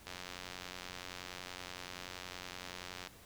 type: click train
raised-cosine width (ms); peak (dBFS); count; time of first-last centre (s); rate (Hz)
0.2; -26; 273; 0.07-3.072; 90.6
effects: pink hiss -58 dBFS RMS until 3.25 s